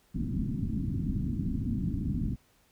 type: low-pass noise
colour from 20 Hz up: white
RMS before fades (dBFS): -31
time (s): 0.14-2.36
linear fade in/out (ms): 20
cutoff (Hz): 270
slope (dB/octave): 48
effects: pink hiss -66 dBFS RMS until 2.71 s